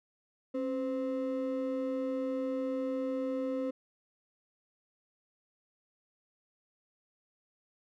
triangle ring-modulated tone, 392 Hz, G4, in tune, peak -26 dBFS, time 0.54-3.71 s, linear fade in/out 10 ms, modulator 123 Hz, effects none

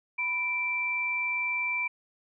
sine tone pair together, 987.8 / 2342 Hz, B5 / D7, 0 / -5 cents, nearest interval octave + minor third, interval 1495 cents, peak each -37 / -27 dBFS, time 0.18-1.88 s, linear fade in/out 10 ms, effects none

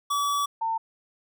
square / sine tone pair in turn, 1144 / 900.2 Hz, D6 / A5, -46 / +39 cents, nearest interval major third, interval 415 cents, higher first, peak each -24 dBFS, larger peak neither, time 0.1-0.46 / 0.61-0.78 s, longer first, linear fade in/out 10 ms, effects none

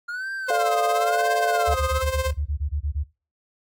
triangle tone with vibrato, 1396.9 Hz, F6, in tune, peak -26 dBFS, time 0.08-2.02 s, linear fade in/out 10 ms, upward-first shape sine, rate 0.99 Hz, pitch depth 210 cents each way
sawtooth tone with tremolo, 523.3 Hz, C5, in tune, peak -18 dBFS, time 0.48-2.31 s, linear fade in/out 10 ms, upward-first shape sine, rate 17 Hz, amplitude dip 65%
sine chord, D minor seventh, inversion second, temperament equal, 440 / 523.3 / 587.3 / 698.5 Hz, A4 / C5 / D5 / F5, 0 / 0 / 0 / 0 cents, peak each -26 / -27 / -27 / -21 dBFS, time 0.5-1.74 s, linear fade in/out 2 ms
sine tone bursts, 73.42 Hz, D2, in tune, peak -22 dBFS, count 12, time 1.67-3.04 s, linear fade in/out 20 ms, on 94 ms, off 22 ms
effects noise-tail reverb RT60 0.3 s tail -19 dB re dry + AAC 64 kbps

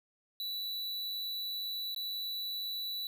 square tone with dropouts, 3951 Hz, B7, in tune, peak -36 dBFS, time 0.4-3.07 s, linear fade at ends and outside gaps 1 ms, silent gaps 1.947-1.962 s, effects none

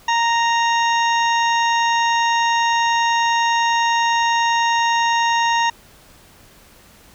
harmonic tone, 930 Hz, A#5, 4 cents flat, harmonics 1 / 2 / 3 / 4 / 6 / 7, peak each -16 / -22 / -26 / -28 / -32 / -33 dBFS, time 0.08-5.7 s, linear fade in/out 5 ms, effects pink hiss -48 dBFS RMS until 7.14 s

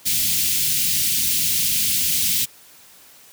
white band-stop noise, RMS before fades -20 dBFS, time 0.05-2.46 s, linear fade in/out 20 ms, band 240 to 2500 Hz, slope 24 dB/octave, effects white hiss -48 dBFS RMS until 3.32 s + high-pass 60 Hz 12 dB/octave

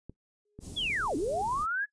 clicks, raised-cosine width 3 ms, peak -30 dBFS, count 2, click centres 0.096 / 0.59 s
sine tone with exponential growth, 416.6 Hz, G#4, 5 cents sharp, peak -35 dBFS, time 0.45-1.42 s, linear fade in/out 5 ms, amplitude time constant 210 ms
pink band-stop noise, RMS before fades -43 dBFS, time 0.6-1.67 s, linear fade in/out 50 ms, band 360 to 7600 Hz, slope 12 dB/octave
sine linear two-way sweep, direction down then up, 3520 to 262.4 to 1716 Hz, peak -28 dBFS, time 0.76-1.86 s, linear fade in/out 20 ms, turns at 1.16 s
effects noise-tail reverb RT60 0.1 s tail -21 dB re dry + resampled to 22050 Hz

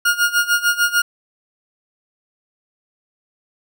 40% pulse tone with tremolo, 1424 Hz, F6, 33 cents sharp, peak -11 dBFS, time 0.05-1.02 s, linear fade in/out 5 ms, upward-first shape sine, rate 6.7 Hz, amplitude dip 85%, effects none

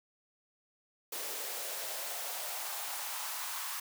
white noise with high-pass filter sweep, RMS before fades -39 dBFS, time 1.12-3.8 s, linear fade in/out 5 ms, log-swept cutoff 440 to 1100 Hz, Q 2.7, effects none

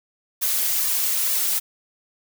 blue noise with flanger, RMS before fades -22 dBFS, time 0.41-1.6 s, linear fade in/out 20 ms, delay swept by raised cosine 1.7 to 4.8 ms, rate 2.2 Hz, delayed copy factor +0.8, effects none

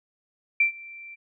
sine tone with ADSR envelope, 2349 Hz, D7, in tune, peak -15 dBFS, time 0.6-1.16 s, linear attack 5 ms, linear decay 110 ms, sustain -24 dB, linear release 25 ms, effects none

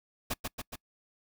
pink noise with echo, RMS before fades -32 dBFS, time 0.3-0.34 s, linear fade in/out 10 ms, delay 140 ms, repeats 3, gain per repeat -3 dB, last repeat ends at 0.76 s, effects noise-tail reverb RT60 0.1 s tail -26 dB re dry

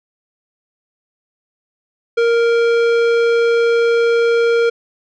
sine tone with tanh clipping, 466.2 Hz, A#4, in tune, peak -13 dBFS, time 2.17-4.7 s, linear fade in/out 10 ms, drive 15 dB, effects none

